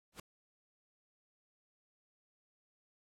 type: noise with exponential growth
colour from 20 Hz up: pink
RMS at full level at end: -42 dBFS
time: 0.12-0.2 s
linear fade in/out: 5 ms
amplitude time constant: 17 ms
effects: low-pass 12000 Hz 12 dB/octave